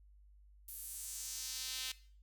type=tone with high-pass filter sweep; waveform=sawtooth; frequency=258.5 Hz; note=C4; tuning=21 cents flat; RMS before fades=-44 dBFS; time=0.68-1.92 s; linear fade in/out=5 ms; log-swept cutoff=12000 to 3300 Hz; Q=1.6; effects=noise-tail reverb RT60 0.5 s tail -18 dB re dry + added 50 Hz sine -59 dBFS peak until 2.22 s